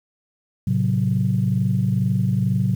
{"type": "chord", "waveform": "sine", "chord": "F# diminished", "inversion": "first", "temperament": "just", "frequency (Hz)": [111, 133.2, 185], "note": ["A2", "C3", "F#3"], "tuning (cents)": [16, 31, 0], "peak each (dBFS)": -21, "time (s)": [0.67, 2.75], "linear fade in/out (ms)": 5, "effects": ["tanh soft clip ceiling -8 dBFS", "8-bit"]}